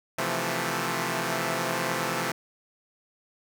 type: chord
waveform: 5% pulse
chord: F major seventh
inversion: second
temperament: equal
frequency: 130.81 / 164.81 / 174.61 / 220 Hz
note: C3 / E3 / F3 / A3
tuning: 0 / 0 / 0 / 0 cents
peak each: -21 dBFS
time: 0.18-2.32 s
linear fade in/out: 5 ms
effects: none